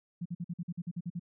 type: tone bursts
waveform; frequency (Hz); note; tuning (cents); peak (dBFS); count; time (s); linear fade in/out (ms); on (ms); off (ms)
sine; 173.2; F3; -14; -33; 11; 0.21-1.196; 10; 46; 48
effects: none